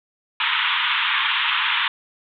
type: band-pass noise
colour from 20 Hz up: white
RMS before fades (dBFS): -21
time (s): 0.4-1.88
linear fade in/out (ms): 2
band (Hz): 900 to 3600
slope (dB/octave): 96
effects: none